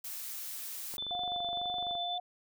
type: noise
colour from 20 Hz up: blue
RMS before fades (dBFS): -41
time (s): 0.04-0.97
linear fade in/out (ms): 5
type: click train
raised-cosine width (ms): 1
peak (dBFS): -34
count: 25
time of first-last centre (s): 0.94-1.953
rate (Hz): 23.7
type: tone with tremolo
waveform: sine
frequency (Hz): 3520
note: A7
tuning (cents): 0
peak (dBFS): -34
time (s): 0.98-2.18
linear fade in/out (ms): 2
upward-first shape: triangle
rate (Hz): 8.9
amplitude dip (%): 30
type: tone with vibrato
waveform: sine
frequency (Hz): 710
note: F5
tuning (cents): +28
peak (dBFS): -35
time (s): 1.11-2.2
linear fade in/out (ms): 5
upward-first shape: triangle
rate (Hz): 2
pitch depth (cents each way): 29
effects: none